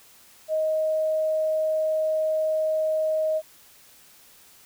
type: tone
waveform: sine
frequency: 627 Hz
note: D#5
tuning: 13 cents sharp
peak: -21 dBFS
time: 0.48-3.42 s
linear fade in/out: 50 ms
effects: white hiss -53 dBFS RMS until 4.65 s